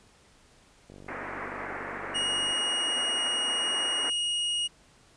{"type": "click train", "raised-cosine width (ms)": 2, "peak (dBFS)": -34, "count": 79, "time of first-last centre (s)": [0.9, 2.508], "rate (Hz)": 48.5}
{"type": "band-pass noise", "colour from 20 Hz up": "white", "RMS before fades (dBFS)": -37, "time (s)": [1.08, 4.1], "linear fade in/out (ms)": 5, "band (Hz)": [230, 2100], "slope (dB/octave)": 48}
{"type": "tone", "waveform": "45% pulse", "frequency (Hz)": 2877, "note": "F#7", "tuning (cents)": -49, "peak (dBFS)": -26, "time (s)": [2.14, 4.68], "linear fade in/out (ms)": 20}
{"effects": ["pink hiss -59 dBFS RMS until 5.16 s", "resampled to 22050 Hz"]}